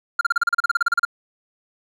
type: tone bursts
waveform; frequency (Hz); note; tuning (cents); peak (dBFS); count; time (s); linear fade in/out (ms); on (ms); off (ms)
triangle; 1396.9; F6; 0; -12; 16; 0.19-1.051; 5; 21; 35
effects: none